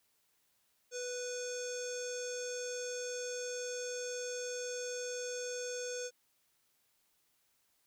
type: tone with low-pass filter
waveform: square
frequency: 493.9 Hz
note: B4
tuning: in tune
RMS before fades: -40 dBFS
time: 0.91-6.11 s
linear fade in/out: 50 ms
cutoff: 6700 Hz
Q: 9.7
effects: white hiss -75 dBFS RMS until 7.86 s